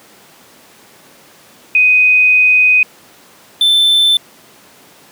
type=tone pair in turn; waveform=sine / triangle; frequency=2500 / 3536 Hz; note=D#7 / A7; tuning=+8 / +8 cents; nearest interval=tritone; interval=600 cents; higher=second; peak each=-6 dBFS; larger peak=neither; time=1.75-2.83 / 3.61-4.17 s; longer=first; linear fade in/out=2 ms; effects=pink hiss -43 dBFS RMS until 5.11 s + high-pass 200 Hz 12 dB/octave